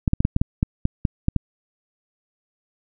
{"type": "clicks", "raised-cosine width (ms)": 5, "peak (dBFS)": -5, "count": 11, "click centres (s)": [0.078, 0.134, 0.205, 0.251, 0.364, 0.415, 0.629, 0.854, 1.052, 1.284, 1.363], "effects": []}